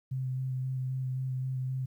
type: tone with vibrato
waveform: sine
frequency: 130 Hz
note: C3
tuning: 11 cents flat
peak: -30 dBFS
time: 0.11-1.86 s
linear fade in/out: 10 ms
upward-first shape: square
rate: 3.8 Hz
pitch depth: 12 cents each way
effects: 11-bit